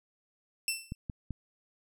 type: tone with exponential decay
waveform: 15% pulse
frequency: 2679 Hz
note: E7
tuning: 27 cents sharp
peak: -19 dBFS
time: 0.68-0.95 s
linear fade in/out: 1 ms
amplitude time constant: 58 ms
type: clicks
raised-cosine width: 5 ms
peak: -24 dBFS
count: 3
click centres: 0.921 / 1.098 / 1.307 s
effects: none